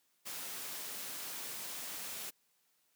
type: noise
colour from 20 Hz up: white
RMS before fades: -43 dBFS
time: 0.25-2.31 s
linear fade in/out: 20 ms
effects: white hiss -75 dBFS RMS until 2.95 s + high-pass 150 Hz 12 dB/octave